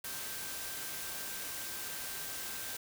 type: tone in noise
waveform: sine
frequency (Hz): 1566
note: G6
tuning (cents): -2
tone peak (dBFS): -51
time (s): 0.04-2.77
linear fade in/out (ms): 5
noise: white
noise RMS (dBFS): -41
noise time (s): 0.04-2.77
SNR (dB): -13
effects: none

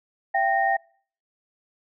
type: tone cluster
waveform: sine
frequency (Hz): 673 / 782 / 1850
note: E5 / G5 / A#6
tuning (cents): +36 / -4 / -14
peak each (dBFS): -27 / -21 / -25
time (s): 0.34-0.77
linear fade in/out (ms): 10
effects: noise-tail reverb RT60 0.5 s tail -25 dB re dry

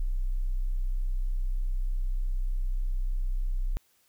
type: tone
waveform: sine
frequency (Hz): 31.64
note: B0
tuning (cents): +43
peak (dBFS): -25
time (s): 0-3.77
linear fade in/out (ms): 0
effects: white hiss -67 dBFS RMS until 4.08 s

